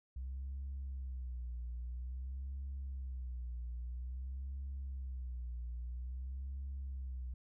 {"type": "tone with vibrato", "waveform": "sine", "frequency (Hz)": 63.7, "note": "C2", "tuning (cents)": -46, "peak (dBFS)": -38, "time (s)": [0.16, 7.34], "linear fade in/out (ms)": 5, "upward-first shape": "sine", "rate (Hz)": 0.5, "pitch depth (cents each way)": 110, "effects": ["tanh soft clip ceiling -37 dBFS"]}